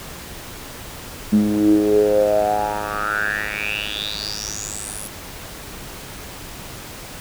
10% pulse tone with band-pass filter sweep, 104.5 Hz, G#2, 11 cents sharp, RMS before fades -20 dBFS, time 1.32-5.08 s, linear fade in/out 10 ms, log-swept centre 210 to 11000 Hz, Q 8.1, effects pink hiss -35 dBFS RMS until 7.2 s

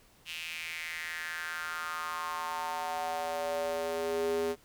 square tone with high-pass filter sweep, 82.3 Hz, E2, 2 cents flat, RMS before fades -35 dBFS, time 0.25-4.56 s, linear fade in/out 50 ms, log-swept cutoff 2800 to 360 Hz, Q 4.6, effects pink hiss -62 dBFS RMS until 4.64 s

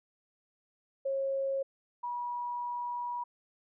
sine tone pair in turn, 543 / 967.5 Hz, C#5 / B5, -36 / -36 cents, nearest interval minor seventh, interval 1000 cents, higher second, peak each -29 / -33 dBFS, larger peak first, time 1.05-1.63 / 2.03-3.24 s, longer second, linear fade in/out 10 ms, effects none

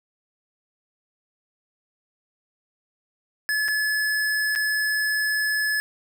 square tone with dropouts, 1715 Hz, A6, 45 cents flat, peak -22 dBFS, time 3.49-5.8 s, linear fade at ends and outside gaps 0 ms, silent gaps 3.681-3.685 / 4.552-4.559 s, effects none

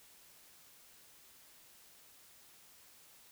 silence, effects white hiss -61 dBFS RMS until 3.31 s

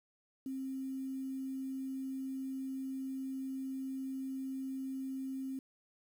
sine tone with quantisation, 265.7 Hz, C4, 27 cents sharp, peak -37 dBFS, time 0.46-5.59 s, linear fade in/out 2 ms, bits 10, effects none

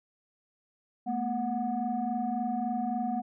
sine tone cluster, 218.7 / 242.3 / 735 Hz, A3 / B3 / F#5, -10 / -33 / -12 cents, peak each -33 / -32 / -31 dBFS, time 1.06-3.22 s, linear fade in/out 20 ms, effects tanh soft clip ceiling -21 dBFS

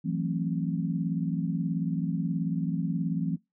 sine chord, F# half-diminished seventh, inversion third, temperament just, 166.5 / 185 / 222 / 266.4 Hz, E3 / F#3 / A3 / C4, +18 / 0 / +16 / +31 cents, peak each -29 / -32 / -35 / -34 dBFS, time 0.04-3.37 s, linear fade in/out 20 ms, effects noise-tail reverb RT60 0.2 s tail -24 dB re dry

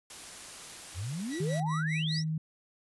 white noise, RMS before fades -45 dBFS, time 0.1-1.6 s, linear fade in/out 2 ms
sine exponential sweep, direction up, 79.6 to 6000 Hz, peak -33 dBFS, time 0.94-2.24 s, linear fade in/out 50 ms
sawtooth tone with tremolo, 1945 Hz, B6, 27 cents flat, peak -36 dBFS, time 1.29-2.29 s, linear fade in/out 50 ms, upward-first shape sine, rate 4.9 Hz, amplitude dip 100%
sine tone with pitch glide, 156.8 to 157.71 Hz, D#3 to D#3, +14 to +24 cents, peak -29 dBFS, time 1.4-2.38 s, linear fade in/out 5 ms, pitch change +10 cents, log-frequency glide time 1.65-2.1 s
effects resampled to 24000 Hz

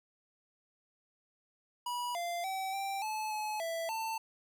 square tone with pitch steps, 973 / 692 / 766 / 784 / 864 / 854 / 662 / 892 Hz, B5 / F5 / G5 / G5 / A5 / G#5 / E5 / A5, -26 / -16 / -40 / 0 / -32 / +48 / +7 / +23 cents, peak -35 dBFS, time 1.86-4.18 s, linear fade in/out 5 ms, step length 290 ms, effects none

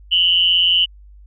sine tone with amplitude modulation, 2960 Hz, F#7, in tune, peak -8 dBFS, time 0.11-0.86 s, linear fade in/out 20 ms, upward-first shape sine, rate 177 Hz, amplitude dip 80%, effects added 50 Hz sine -40 dBFS peak until 1.26 s

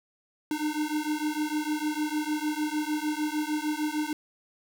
square beating tone pair, 300.4 / 307 Hz, D4 / D#4, +39 / -23 cents, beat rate 6.6 Hz, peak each -31 dBFS, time 0.51-4.13 s, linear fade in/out 2 ms, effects 11-bit

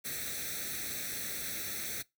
white noise with comb filter, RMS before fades -38 dBFS, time 0.04-2.03 s, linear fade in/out 20 ms, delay 0.5 ms, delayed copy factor +0.85, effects noise-tail reverb RT60 0.2 s tail -22 dB re dry + high-pass 60 Hz 12 dB/octave

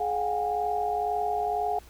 sine tone cluster, 422.7 / 717 / 777 / 819 Hz, G#4 / F5 / G5 / G#5, +31 / +45 / -16 / -24 cents, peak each -32 / -27 / -35 / -33 dBFS, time 0-1.79 s, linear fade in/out 5 ms, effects added 60 Hz sine -50 dBFS peak until 1.89 s + pink hiss -54 dBFS RMS until 1.89 s

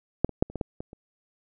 clicks, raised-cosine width 2 ms, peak -6 / -24 / -6 / -28 / -18 / -14 / -22 / -30 dBFS, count 8, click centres 0.246 / 0.293 / 0.425 / 0.5 / 0.557 / 0.612 / 0.805 / 0.931 s, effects none

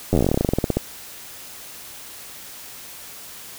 slowing click train, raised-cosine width 2 ms, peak -5 dBFS, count 22, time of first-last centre 0.13-0.77 s, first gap 10 ms, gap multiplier 1.1, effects white hiss -39 dBFS RMS until 3.58 s

